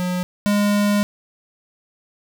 square tone pair in turn, 180.4 / 205.3 Hz, F#3 / G#3, -44 / -20 cents, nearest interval major second, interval 224 cents, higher second, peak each -21 / -16 dBFS, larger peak second, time 0-0.23 / 0.46-1.03 s, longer second, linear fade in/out 0 ms, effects none

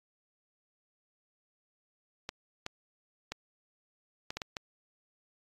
clicks, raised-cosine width 0.2 ms, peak -19 dBFS, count 7, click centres 2.291 / 2.664 / 3.32 / 4.305 / 4.37 / 4.418 / 4.568 s, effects AAC 32 kbps

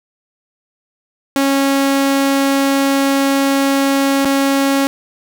sawtooth tone with dropouts, 274.9 Hz, C#4, 14 cents flat, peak -8 dBFS, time 1.36-4.87 s, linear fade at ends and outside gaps 0 ms, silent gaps 4.247-4.254 s, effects none

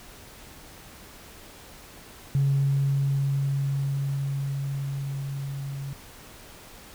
sine tone with level ramp, 138.4 Hz, C#3, 2 cents flat, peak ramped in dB -18 to -31 dBFS, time 2.35-5.93 s, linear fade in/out 0 ms, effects tanh soft clip ceiling -15 dBFS + pink hiss -47 dBFS RMS until 6.94 s

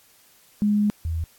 sine tone pair in turn, 207.8 / 81.68 Hz, G#3 / E2, +1 / -15 cents, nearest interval octave + major third, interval 1616 cents, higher first, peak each -17 / -23 dBFS, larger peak first, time 0.62-0.9 / 1.05-1.24 s, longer first, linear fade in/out 0 ms, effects white hiss -56 dBFS RMS until 1.38 s + AAC 64 kbps

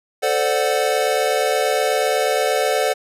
square chord, D dominant seventh, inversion second, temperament equal with one note detuned, 440 / 519 / 587.3 / 740 Hz, A4 / C5 / D5 / F#5, 0 / -14 / 0 / 0 cents, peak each -23 dBFS, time 0.22-2.94 s, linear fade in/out 20 ms, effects resampled to 32000 Hz

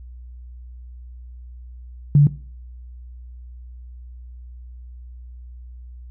sine tone, 144.5 Hz, D3, 28 cents flat, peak -8 dBFS, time 2.15-2.27 s, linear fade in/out 2 ms, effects noise-tail reverb RT60 0.5 s tail -19 dB re dry + added 61 Hz sine -36 dBFS peak until 6.1 s

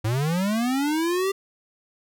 square linear sweep, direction up, 103.7 to 396.6 Hz, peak -22 dBFS, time 0.04-1.32 s, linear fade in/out 10 ms, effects none

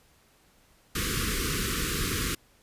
pink band-stop noise, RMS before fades -29 dBFS, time 0.95-2.35 s, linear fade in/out 5 ms, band 490 to 1100 Hz, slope 96 dB/octave, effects pink hiss -62 dBFS RMS until 2.62 s + resampled to 32000 Hz

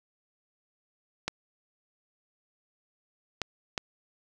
clicks, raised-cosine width 0.2 ms, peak -12 dBFS, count 3, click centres 1.28 / 3.417 / 3.778 s, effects none

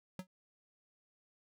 square tone with exponential decay, 185 Hz, F#3, in tune, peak -37 dBFS, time 0.19-0.27 s, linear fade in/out 2 ms, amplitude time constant 16 ms, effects none

